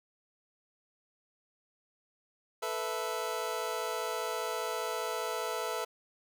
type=chord; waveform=25% pulse; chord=A suspended second; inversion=none; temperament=just; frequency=440 / 495 / 660 Hz; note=A4 / B4 / E5; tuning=0 / +4 / +2 cents; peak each=-34 dBFS; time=2.62-5.85 s; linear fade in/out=10 ms; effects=none